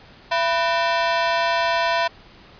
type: ring-modulated tone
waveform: sawtooth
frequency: 830.6 Hz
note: G#5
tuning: in tune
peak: -11 dBFS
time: 0.31-2.08 s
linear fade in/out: 10 ms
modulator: 156 Hz
effects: pink hiss -47 dBFS RMS until 2.59 s + resampled to 11025 Hz